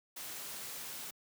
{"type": "noise", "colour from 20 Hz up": "white", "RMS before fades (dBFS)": -44, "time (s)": [0.16, 1.11], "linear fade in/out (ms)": 10, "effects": ["high-pass 100 Hz 12 dB/octave"]}